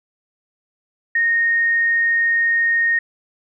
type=tone; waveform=sine; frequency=1853 Hz; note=A#6; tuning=11 cents flat; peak=-14 dBFS; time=1.15-2.99 s; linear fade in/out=5 ms; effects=none